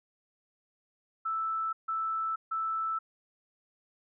sine tone bursts, 1318.5 Hz, E6, in tune, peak -29 dBFS, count 3, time 1.25-2.99 s, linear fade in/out 10 ms, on 480 ms, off 150 ms, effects none

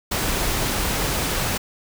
pink noise, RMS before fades -23 dBFS, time 0.11-1.58 s, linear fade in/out 10 ms, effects none

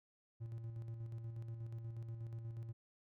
triangle tone with tremolo, 114.5 Hz, A#2, 31 cents flat, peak -40 dBFS, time 0.4-2.73 s, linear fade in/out 20 ms, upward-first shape square, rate 8.3 Hz, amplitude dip 40%, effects none

